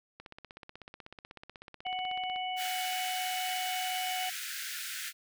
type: click train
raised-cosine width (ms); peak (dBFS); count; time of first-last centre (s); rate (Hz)
0.3; -30; 36; 0.2-2.36; 16.2
type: harmonic tone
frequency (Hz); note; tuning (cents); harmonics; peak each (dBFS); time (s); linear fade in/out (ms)
740; F#5; 0; 1 / 3 / 4; -34 / -41 / -39; 1.85-4.3; 10
type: high-pass noise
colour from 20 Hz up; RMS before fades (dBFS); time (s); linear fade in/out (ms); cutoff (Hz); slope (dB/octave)
pink; -39; 2.56-5.13; 50; 1400; 96
effects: none